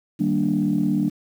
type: chord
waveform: sine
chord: Eb major seventh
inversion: none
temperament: equal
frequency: 155.56 / 196 / 233.1 / 293.7 Hz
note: Eb3 / G3 / Bb3 / D4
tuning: 0 / 0 / 0 / 0 cents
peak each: -26 / -22 / -24 / -22 dBFS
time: 0.19-1.1 s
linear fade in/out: 20 ms
effects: tanh soft clip ceiling -10 dBFS + 8-bit